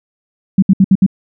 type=tone bursts; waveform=sine; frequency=191.7 Hz; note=G3; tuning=38 cents flat; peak=-4 dBFS; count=5; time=0.58-1.064 s; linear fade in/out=5 ms; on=44 ms; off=66 ms; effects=none